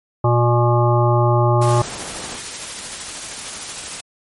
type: harmonic tone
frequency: 120 Hz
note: B2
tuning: 49 cents flat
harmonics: 1 / 3 / 5 / 7 / 9 / 10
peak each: -14 / -20 / -21 / -21 / -23 / -26 dBFS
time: 0.24-1.82 s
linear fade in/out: 5 ms
type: noise with tremolo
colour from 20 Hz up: white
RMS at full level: -28 dBFS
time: 1.61-4.01 s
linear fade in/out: 10 ms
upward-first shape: sine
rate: 13 Hz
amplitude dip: 25%
type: low-pass noise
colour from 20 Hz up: white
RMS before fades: -34 dBFS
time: 1.64-2.4 s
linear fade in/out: 50 ms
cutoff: 1100 Hz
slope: 12 dB/octave
effects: MP3 48 kbps